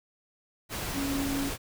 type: tone in noise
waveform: sine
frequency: 277.2 Hz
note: C#4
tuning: in tune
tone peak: -29 dBFS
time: 0.93-1.51 s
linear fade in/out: 50 ms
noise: pink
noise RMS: -34 dBFS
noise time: 0.69-1.58 s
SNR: +2 dB
effects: none

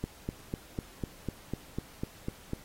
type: click train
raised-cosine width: 3 ms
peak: -19 dBFS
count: 11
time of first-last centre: 0.04-2.534 s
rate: 4.01 Hz
effects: pink hiss -54 dBFS RMS until 2.64 s + AAC 48 kbps

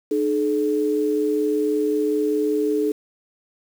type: tone pair together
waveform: sine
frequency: 302.6 / 427.9 Hz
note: D#4 / A4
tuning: -48 / -48 cents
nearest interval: tritone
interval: 600 cents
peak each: -22 / -20 dBFS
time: 0.11-2.92 s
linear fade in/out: 5 ms
effects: 7-bit

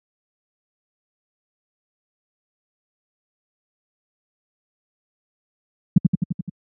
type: tone with echo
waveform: sine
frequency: 176.5 Hz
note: F3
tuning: 19 cents sharp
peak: -6 dBFS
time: 5.96-5.98 s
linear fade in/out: 5 ms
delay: 86 ms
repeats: 6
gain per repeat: -3 dB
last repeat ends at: 6.496 s
effects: high-pass 80 Hz 12 dB/octave

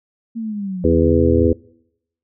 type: linear sweep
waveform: sine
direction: down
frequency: 231.6 to 101.5 Hz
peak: -22 dBFS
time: 0.35-1.5 s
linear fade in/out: 20 ms
type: harmonic tone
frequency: 82.8 Hz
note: E2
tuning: 8 cents sharp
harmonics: 1 / 3 / 4 / 5 / 6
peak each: -18 / -18 / -18 / -18 / -18 dBFS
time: 0.84-1.53 s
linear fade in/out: 5 ms
effects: noise-tail reverb RT60 0.8 s tail -24 dB re dry

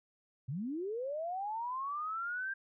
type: linear sweep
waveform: sine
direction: up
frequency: 116.1 to 1600 Hz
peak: -35 dBFS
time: 0.48-2.54 s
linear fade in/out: 10 ms
effects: none

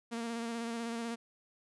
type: tone with vibrato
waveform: sawtooth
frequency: 231.9 Hz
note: A#3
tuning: 9 cents flat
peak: -32 dBFS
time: 0.11-1.16 s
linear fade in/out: 20 ms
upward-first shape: square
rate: 16 Hz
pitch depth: 21 cents each way
effects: resampled to 24000 Hz

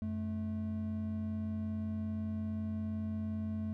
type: tone pair together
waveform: triangle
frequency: 91.45 / 216.9 Hz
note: F#2 / A3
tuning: -20 / -25 cents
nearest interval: octave + minor third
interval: 1495 cents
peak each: -37 / -34 dBFS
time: 0.02-3.73 s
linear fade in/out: 0 ms
effects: none

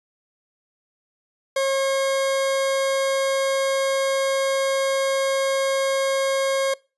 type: tone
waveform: 40% pulse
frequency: 541 Hz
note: C#5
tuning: 42 cents flat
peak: -18 dBFS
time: 1.56-6.74 s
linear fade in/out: 5 ms
effects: noise-tail reverb RT60 0.3 s tail -24 dB re dry + resampled to 24000 Hz

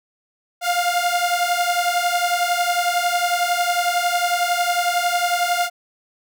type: beating tone pair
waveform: sawtooth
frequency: 698.5 / 709.5 Hz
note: F5 / F5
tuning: 0 / +27 cents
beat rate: 11 Hz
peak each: -17 dBFS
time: 0.61-5.7 s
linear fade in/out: 50 ms
effects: none

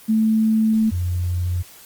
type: tone pair in turn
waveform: sine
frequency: 220 / 88.68 Hz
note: A3 / F2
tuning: 0 / +27 cents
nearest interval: octave + major third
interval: 1573 cents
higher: first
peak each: -14 / -19 dBFS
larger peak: first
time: 0.08-0.91 / 0.91-1.63 s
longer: first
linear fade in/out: 20 ms
effects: white hiss -45 dBFS RMS until 1.85 s + Opus 24 kbps

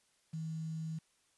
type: tone with quantisation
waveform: sine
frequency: 160 Hz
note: D#3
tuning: 49 cents sharp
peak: -37 dBFS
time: 0.33-0.99 s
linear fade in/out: 10 ms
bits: 10
effects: white hiss -73 dBFS RMS until 1.37 s + resampled to 24000 Hz

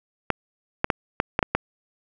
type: clicks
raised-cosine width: 0.5 ms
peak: -4 dBFS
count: 7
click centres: 0.303 / 0.844 / 0.902 / 1.201 / 1.391 / 1.428 / 1.55 s
effects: none

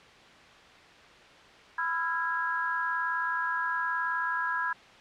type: tone cluster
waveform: sine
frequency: 998 / 1316 / 1375 / 1650 Hz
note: B5 / E6 / F6 / G#6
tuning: +18 / -3 / -27 / -12 cents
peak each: -32 / -37 / -36 / -30 dBFS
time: 1.78-4.73 s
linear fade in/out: 5 ms
effects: white hiss -52 dBFS RMS until 5 s + low-pass 3000 Hz 12 dB/octave

